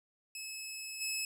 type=tone with level steps; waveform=15% pulse; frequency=2590 Hz; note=E7; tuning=31 cents flat; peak=-34 / -27 dBFS; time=0.35-1.25 s; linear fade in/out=2 ms; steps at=1 s; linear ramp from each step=20 ms; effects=none